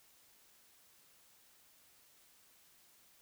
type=silence; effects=white hiss -66 dBFS RMS until 3.21 s